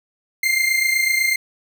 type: tone pair together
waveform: 40% pulse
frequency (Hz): 2093 / 2121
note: C7 / C7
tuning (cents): 0 / +23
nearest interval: unison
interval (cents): 23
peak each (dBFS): -17 / -20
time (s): 0.43-1.36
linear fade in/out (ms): 5
effects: none